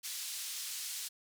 pink band-pass noise, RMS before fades -41 dBFS, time 0.03-1.09 s, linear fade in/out 20 ms, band 4100 to 13000 Hz, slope 12 dB/octave, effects none

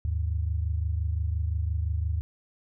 sine tone pair together, 76.6 / 102.39 Hz, D#2 / G#2, -27 / -24 cents, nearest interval perfect fourth, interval 503 cents, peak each -26 / -31 dBFS, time 0.05-2.21 s, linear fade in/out 0 ms, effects none

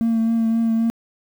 triangle tone with vibrato, 227.1 Hz, A#3, 45 cents flat, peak -13 dBFS, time 0.01-0.9 s, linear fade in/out 0 ms, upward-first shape triangle, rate 3.8 Hz, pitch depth 23 cents each way, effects tanh soft clip ceiling -11 dBFS + 8-bit

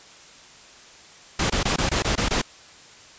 pink noise bursts, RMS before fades -22 dBFS, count 8, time 1.39-2.417 s, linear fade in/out 5 ms, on 110 ms, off 21 ms, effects white hiss -47 dBFS RMS until 3.18 s + resampled to 16000 Hz

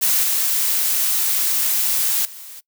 blue noise with level steps, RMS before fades -17 / -19 / -37 dBFS, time 0.01-2.61 s, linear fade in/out 20 ms, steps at 0.23 / 2.25 s, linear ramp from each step 2 ms, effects noise-tail reverb RT60 0.1 s tail -23 dB re dry

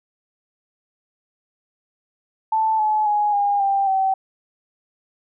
sine tone with pitch steps, 880 / 856.4 / 833.5 / 811.2 / 789.4 / 768.3 Hz, A5 / A5 / G#5 / G#5 / G5 / G5, 0 / -47 / +6 / -41 / +12 / -35 cents, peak -16 dBFS, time 2.52-4.14 s, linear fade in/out 5 ms, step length 270 ms, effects none

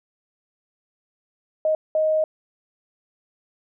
sine tone bursts at uneven times, 625 Hz, D#5, 8 cents sharp, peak -17 dBFS, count 2, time 1.65-1.75 / 1.95-2.24 s, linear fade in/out 2 ms, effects none

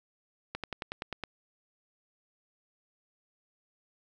slowing click train, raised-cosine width 0.3 ms, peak -19 dBFS, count 8, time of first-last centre 0.55-1.237 s, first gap 87 ms, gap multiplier 1.04, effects none

